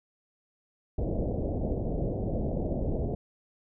pink low-pass noise, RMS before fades -30 dBFS, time 0.98-3.15 s, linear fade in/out 5 ms, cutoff 660 Hz, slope 48 dB/octave, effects none

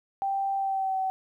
sine tone with pitch glide, 784 to 761.2 Hz, G5 to F#5, 0 to +49 cents, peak -25 dBFS, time 0.22-1.1 s, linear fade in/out 0 ms, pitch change -51 cents, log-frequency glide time 0.56-0.98 s, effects 11-bit

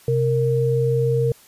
sine tone pair together, 130 / 463.3 Hz, C3 / A#4, -11 / -11 cents, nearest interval octave + minor seventh, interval 2200 cents, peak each -19 dBFS, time 0.08-1.32 s, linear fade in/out 2 ms, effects white hiss -50 dBFS RMS until 1.47 s + resampled to 32000 Hz

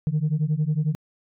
sine beating tone pair, 147.6 / 158.6 Hz, D3 / D#3, +9 / +33 cents, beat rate 11 Hz, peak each -22 dBFS, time 0.07-0.95 s, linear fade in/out 0 ms, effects tanh soft clip ceiling -16 dBFS

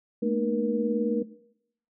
sine tone cluster, 216.4 / 235.2 / 304.5 / 475.4 Hz, A3 / A#3 / D#4 / A#4, -29 / +16 / -37 / +34 cents, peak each -27 / -30 / -32 / -28 dBFS, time 0.22-1.23 s, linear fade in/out 10 ms, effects noise-tail reverb RT60 0.7 s tail -17 dB re dry

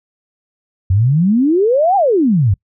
sine exponential two-way sweep, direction up then down, 88.8 to 819 to 88.8 Hz, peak -9 dBFS, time 0.9-2.54 s, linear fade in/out 5 ms, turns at 1.96 s, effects noise-tail reverb RT60 0.1 s tail -25 dB re dry

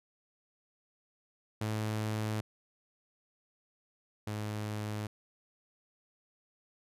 sawtooth tone pair in turn, 108.1 / 106 Hz, A2 / G#2, -30 / +36 cents, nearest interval unison, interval 34 cents, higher first, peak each -28 / -31 dBFS, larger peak first, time 1.61-2.41 / 4.27-5.07 s, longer neither, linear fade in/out 5 ms, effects resampled to 32000 Hz

